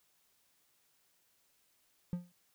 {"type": "tone with exponential decay", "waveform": "triangle", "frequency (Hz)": 176.3, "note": "F3", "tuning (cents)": 17, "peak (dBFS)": -28, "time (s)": [2.13, 2.32], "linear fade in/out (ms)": 0, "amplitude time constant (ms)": 40, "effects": ["white hiss -73 dBFS RMS until 2.54 s"]}